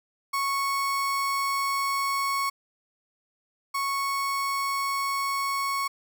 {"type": "tone pair in turn", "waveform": "35% pulse", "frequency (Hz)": [1105, 1105], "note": ["C#6", "C#6"], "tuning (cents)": [-6, -6], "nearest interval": "unison", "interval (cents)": 0, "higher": "neither", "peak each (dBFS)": [-23, -24], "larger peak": "first", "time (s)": [[0.33, 2.5], [3.74, 5.88]], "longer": "first", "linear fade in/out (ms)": 10, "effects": []}